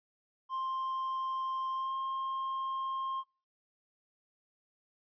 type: tone with pitch glide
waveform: triangle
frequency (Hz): 1052 to 1064.2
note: C6 to C6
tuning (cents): +9 to +29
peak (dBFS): -31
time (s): 0.49-3.24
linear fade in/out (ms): 50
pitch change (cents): +20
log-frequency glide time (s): 1.73-1.95
effects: noise-tail reverb RT60 0.3 s tail -22 dB re dry + resampled to 11025 Hz